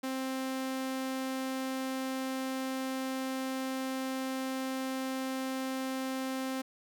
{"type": "tone", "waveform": "sawtooth", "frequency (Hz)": 263, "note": "C4", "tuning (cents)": 9, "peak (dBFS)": -29, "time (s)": [0.03, 6.62], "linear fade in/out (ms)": 10, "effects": []}